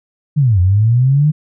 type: linear two-way sweep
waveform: sine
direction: down then up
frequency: 155.56 to 87 to 155.56 Hz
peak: -8 dBFS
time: 0.36-1.32 s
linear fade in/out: 20 ms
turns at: 0.6 s
effects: none